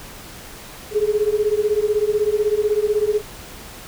sine beating tone pair, 413.4 / 429.4 Hz, G#4 / A4, -8 / -42 cents, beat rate 16 Hz, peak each -19 dBFS, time 0.91-3.22 s, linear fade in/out 50 ms, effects pink hiss -38 dBFS RMS until 3.87 s

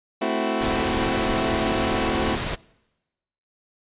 20% pulse chord, F# half-diminished seventh, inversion first, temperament equal with one note detuned, 220 / 261.6 / 329.6 / 371.7 Hz, A3 / C4 / E4 / F#4, 0 / 0 / 0 / +8 cents, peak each -23 dBFS, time 0.21-2.36 s, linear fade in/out 10 ms
pink noise, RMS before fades -27 dBFS, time 0.6-2.56 s, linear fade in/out 20 ms
effects noise-tail reverb RT60 1.0 s tail -24 dB re dry + resampled to 8000 Hz

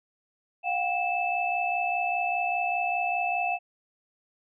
sine tone cluster, 713 / 778 / 2629 Hz, F5 / G5 / E7, +36 / -13 / -5 cents, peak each -28 / -31 / -29 dBFS, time 0.63-3.59 s, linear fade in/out 50 ms, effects none

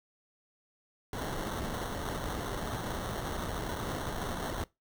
pink noise with sample-and-hold, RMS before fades -36 dBFS, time 1.13-4.64 s, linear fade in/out 2 ms, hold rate 2450 Hz, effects noise-tail reverb RT60 0.2 s tail -21 dB re dry

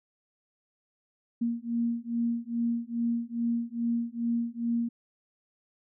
sine beating tone pair, 233.1 / 235.5 Hz, A#3 / A#3, 0 / +18 cents, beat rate 2.4 Hz, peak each -30 dBFS, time 1.41-4.89 s, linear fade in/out 10 ms, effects none

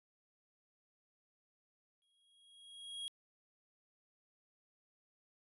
square tone with exponential growth, 3290 Hz, G#7, 17 cents flat, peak -40 dBFS, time 2.02-3.08 s, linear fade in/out 0 ms, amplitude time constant 230 ms, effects resampled to 32000 Hz

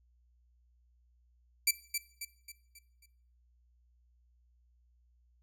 10% pulse tone with echo, 2326 Hz, D7, 17 cents flat, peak -15 dBFS, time 1.67-1.71 s, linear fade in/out 5 ms, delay 270 ms, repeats 5, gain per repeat -7 dB, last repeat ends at 3.06 s, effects noise-tail reverb RT60 0.6 s tail -18 dB re dry + added 60 Hz sine -65 dBFS peak until 5.42 s

